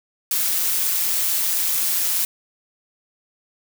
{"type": "noise with amplitude modulation", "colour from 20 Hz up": "blue", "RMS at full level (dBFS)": -19, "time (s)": [0.31, 2.25], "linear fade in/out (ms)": 2, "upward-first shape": "sine", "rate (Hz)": 176, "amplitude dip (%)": 45, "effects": []}